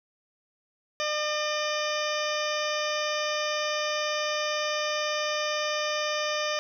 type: harmonic tone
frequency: 603 Hz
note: D5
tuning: 46 cents sharp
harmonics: 1 / 2 / 3 / 4 / 5 / 6 / 8 / 9 / 10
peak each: -30 / -33 / -35 / -36 / -37 / -38 / -39 / -40 / -40 dBFS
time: 1-6.59 s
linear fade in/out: 0 ms
effects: 10-bit